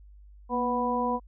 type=harmonic tone with a mistuned harmonic; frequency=246.6 Hz; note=B3; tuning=2 cents flat; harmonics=1 / 2 / 3 / 4; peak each=-30 / -31 / -33 / -28 dBFS; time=0.49-1.2 s; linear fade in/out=50 ms; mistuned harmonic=1; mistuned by=-51 cents; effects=added 50 Hz sine -48 dBFS peak until 1.27 s